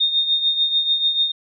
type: tone with tremolo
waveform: sine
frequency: 3672 Hz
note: A#7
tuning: 27 cents flat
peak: -13 dBFS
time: 0-1.32 s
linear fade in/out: 10 ms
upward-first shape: triangle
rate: 6.8 Hz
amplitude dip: 70%
effects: none